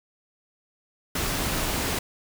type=noise; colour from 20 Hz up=pink; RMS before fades=-27 dBFS; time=1.15-1.99 s; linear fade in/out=5 ms; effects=none